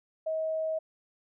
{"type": "tone", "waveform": "sine", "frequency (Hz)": 636, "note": "D#5", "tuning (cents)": 38, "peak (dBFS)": -28, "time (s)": [0.26, 0.79], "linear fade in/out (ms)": 10, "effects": []}